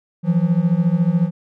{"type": "beating tone pair", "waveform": "triangle", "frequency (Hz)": [164.81, 178.81], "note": ["E3", "F3"], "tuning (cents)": [0, 41], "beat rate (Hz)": 14, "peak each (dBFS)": -15, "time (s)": [0.23, 1.31], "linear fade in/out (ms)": 50, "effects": []}